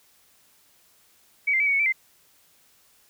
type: tone with pitch steps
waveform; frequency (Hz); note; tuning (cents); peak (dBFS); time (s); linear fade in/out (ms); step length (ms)
sine; 2267 / 2092 / 2296 / 2241 / 2210 / 2328 / 2079; C#7 / C7 / D7 / C#7 / C#7 / D7 / C7; +38 / -1 / -40 / +18 / -6 / -16 / -12; -19; 1.47-1.925; 10; 65
effects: white hiss -60 dBFS RMS until 3.09 s